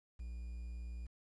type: tone with quantisation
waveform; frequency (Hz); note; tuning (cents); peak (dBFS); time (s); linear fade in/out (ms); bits
triangle; 59.2; A#1; +27; -40; 0.19-1.07; 10; 11
effects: resampled to 22050 Hz